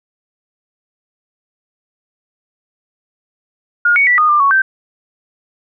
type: tone with pitch steps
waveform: sine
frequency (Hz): 1426 / 2233 / 1962 / 1230 / 1193 / 1112 / 1557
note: F6 / C#7 / B6 / D#6 / D6 / C#6 / G6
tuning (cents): +36 / +12 / -12 / -20 / +27 / +5 / -12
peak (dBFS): -8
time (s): 3.85-4.62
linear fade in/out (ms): 5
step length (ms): 110
effects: none